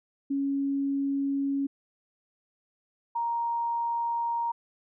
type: tone pair in turn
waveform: sine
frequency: 277.2 / 935.4 Hz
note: C#4 / A#5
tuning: 0 / +6 cents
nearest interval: octave + major sixth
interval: 2106 cents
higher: second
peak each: -25 / -26 dBFS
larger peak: first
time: 0.3-1.67 / 3.15-4.52 s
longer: neither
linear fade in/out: 10 ms
effects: none